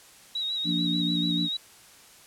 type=tone with vibrato; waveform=sine; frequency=3830 Hz; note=A#7; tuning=46 cents sharp; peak=-27 dBFS; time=0.35-1.57 s; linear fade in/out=5 ms; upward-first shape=sine; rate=6.8 Hz; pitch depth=46 cents each way
type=harmonic tone; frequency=58.27 Hz; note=A#1; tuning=in tune; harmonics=3 / 4 / 5; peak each=-28 / -33 / -29 dBFS; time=0.64-1.49 s; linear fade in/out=50 ms
effects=white hiss -52 dBFS RMS until 2.26 s + low-pass 11000 Hz 12 dB/octave